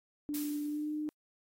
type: tone with pitch glide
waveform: sine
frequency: 294.4 to 303 Hz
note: D4 to D#4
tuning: +4 to -46 cents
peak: -33 dBFS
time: 0.29-1.09 s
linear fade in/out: 0 ms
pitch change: +50 cents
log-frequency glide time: 0.62-0.93 s
type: noise with exponential decay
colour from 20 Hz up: blue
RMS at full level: -39 dBFS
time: 0.34-1.13 s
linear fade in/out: 2 ms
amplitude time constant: 170 ms
effects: AAC 48 kbps